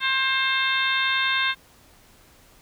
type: harmonic tone with a mistuned harmonic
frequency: 530 Hz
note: C5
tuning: 22 cents sharp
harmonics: 2 / 3 / 4 / 5 / 6 / 7 / 8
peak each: -28 / -25 / -27 / -29 / -34 / -26 / -39 dBFS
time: 0-1.55 s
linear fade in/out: 50 ms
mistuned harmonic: 7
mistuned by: -42 cents
effects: pink hiss -54 dBFS RMS until 2.61 s